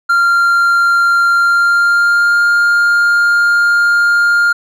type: tone with pitch glide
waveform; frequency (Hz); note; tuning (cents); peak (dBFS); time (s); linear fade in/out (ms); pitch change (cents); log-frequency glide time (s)
triangle; 1388 to 1406.6; F6 to F6; -11 to +12; -6; 0.09-4.53; 10; +23; 1.36-2.41
effects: none